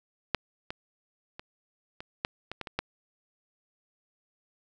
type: clicks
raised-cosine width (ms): 0.3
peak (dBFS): -8 / -19 / -24 / -24 / -11 / -20 / -19 / -22 / -12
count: 9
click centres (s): 0.347 / 0.705 / 1.395 / 2.005 / 2.249 / 2.516 / 2.613 / 2.672 / 2.79
effects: none